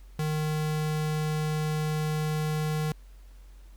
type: tone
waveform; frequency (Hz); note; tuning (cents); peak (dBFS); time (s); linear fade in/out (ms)
square; 153.8; D#3; -20; -27; 0.19-2.92; 2
effects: added 46 Hz sine -46 dBFS peak until 3.76 s + pink hiss -63 dBFS RMS until 3.76 s